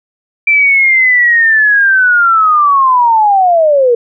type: linear sweep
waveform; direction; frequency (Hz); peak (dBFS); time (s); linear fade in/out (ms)
sine; down; 2349 to 462.3; -5; 0.47-3.95; 5
effects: none